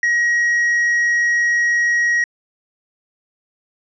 triangle tone, 1897 Hz, A#6, 30 cents sharp, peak -12 dBFS, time 0.03-2.24 s, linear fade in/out 2 ms, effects resampled to 16000 Hz

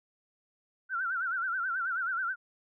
sine tone with vibrato, 1449 Hz, F#6, 37 cents flat, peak -29 dBFS, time 0.89-2.36 s, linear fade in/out 50 ms, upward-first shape sine, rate 9.3 Hz, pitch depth 130 cents each way, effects none

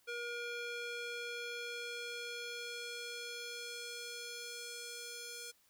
square tone with band-pass filter sweep, 476.5 Hz, A#4, 38 cents sharp, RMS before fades -44 dBFS, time 0.07-5.52 s, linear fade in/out 20 ms, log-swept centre 2100 to 6900 Hz, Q 0.84, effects white hiss -71 dBFS RMS until 5.69 s

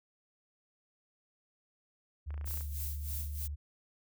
sine tone with vibrato, 73.42 Hz, D2, in tune, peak -36 dBFS, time 2.26-3.56 s, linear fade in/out 20 ms, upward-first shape triangle, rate 1.4 Hz, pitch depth 9 cents each way
clicks, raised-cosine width 0.5 ms, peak -37 dBFS, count 10, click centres 2.306 / 2.342 / 2.378 / 2.412 / 2.444 / 2.476 / 2.51 / 2.54 / 2.575 / 2.609 s
violet noise with tremolo, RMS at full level -40 dBFS, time 2.45-3.48 s, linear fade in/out 20 ms, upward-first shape sine, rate 3.2 Hz, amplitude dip 80%
effects none

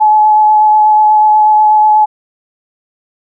sine tone with vibrato, 854 Hz, G#5, 48 cents sharp, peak -4 dBFS, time 0-2.06 s, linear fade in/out 20 ms, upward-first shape sine, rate 8.2 Hz, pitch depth 12 cents each way, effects none

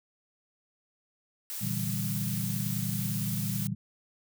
blue noise, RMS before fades -37 dBFS, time 1.5-3.67 s, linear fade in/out 0 ms
sine chord, E half-diminished seventh, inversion second, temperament equal, 116.54 / 146.83 / 164.81 / 196 Hz, Bb2 / D3 / E3 / G3, 0 / 0 / 0 / 0 cents, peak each -34 / -37 / -37 / -34 dBFS, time 1.61-3.75 s, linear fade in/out 10 ms
effects none

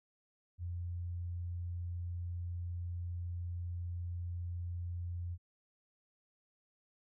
sine tone, 87.31 Hz, F2, in tune, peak -37 dBFS, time 0.58-5.38 s, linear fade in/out 50 ms, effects none

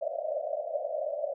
pink band-pass noise, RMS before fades -33 dBFS, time 0.01-1.34 s, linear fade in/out 10 ms, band 550 to 670 Hz, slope 96 dB/octave, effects none

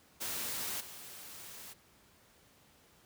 white noise with level steps, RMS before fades -38 / -49 dBFS, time 0.2-1.74 s, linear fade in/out 20 ms, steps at 0.8 s, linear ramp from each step 10 ms, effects pink hiss -64 dBFS RMS until 3.05 s + high-pass 60 Hz 12 dB/octave

